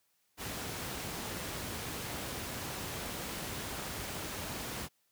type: noise with amplitude modulation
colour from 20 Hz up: pink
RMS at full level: -38 dBFS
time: 0.37-4.89 s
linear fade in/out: 50 ms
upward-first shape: sine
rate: 208 Hz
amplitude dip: 30%
effects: white hiss -75 dBFS RMS until 5.11 s + high-pass 60 Hz 12 dB/octave